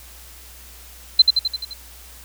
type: tone with echo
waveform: sine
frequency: 4084 Hz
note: C8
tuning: 43 cents flat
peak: -5 dBFS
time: 1.19-1.22 s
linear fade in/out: 5 ms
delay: 86 ms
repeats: 6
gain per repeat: -4 dB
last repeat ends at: 1.736 s
effects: added 60 Hz sine -44 dBFS peak until 2.24 s + white hiss -44 dBFS RMS until 2.24 s